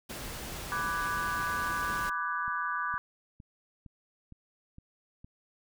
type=noise; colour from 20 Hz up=pink; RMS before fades=-40 dBFS; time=0.09-2.1 s; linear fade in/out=10 ms
type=chord; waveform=sine; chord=G# half-diminished seventh; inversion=first; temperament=equal with one note detuned; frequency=987.8 / 1174.7 / 1495.4 / 1661.2 Hz; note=B5 / D6 / F#6 / G#6; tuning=0 / 0 / +18 / 0 cents; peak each=-38 / -33 / -35 / -38 dBFS; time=0.72-2.98 s; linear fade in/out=0 ms
type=click train; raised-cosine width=5 ms; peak=-36 dBFS; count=7; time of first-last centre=2.48-5.245 s; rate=2.17 Hz
effects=none